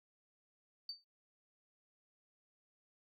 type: tone with exponential decay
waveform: sine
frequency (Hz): 4589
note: D8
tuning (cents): -41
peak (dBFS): -37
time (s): 0.89-1.04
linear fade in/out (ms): 2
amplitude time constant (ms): 31
effects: noise-tail reverb RT60 0.2 s tail -21 dB re dry + tanh soft clip ceiling -33 dBFS